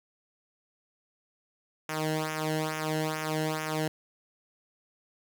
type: tone with flanger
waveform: sawtooth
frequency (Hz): 156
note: D#3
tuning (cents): +5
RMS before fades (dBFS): -31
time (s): 1.89-3.88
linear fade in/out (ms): 2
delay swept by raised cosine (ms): 0.23 to 0.86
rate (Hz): 2.3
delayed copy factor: -0.85
effects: 9-bit